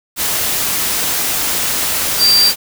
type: tone in noise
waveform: sine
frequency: 4699 Hz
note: D8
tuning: in tune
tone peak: -8 dBFS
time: 2.18-2.53 s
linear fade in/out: 50 ms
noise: white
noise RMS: -17 dBFS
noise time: 0.16-2.56 s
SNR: +6 dB
effects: none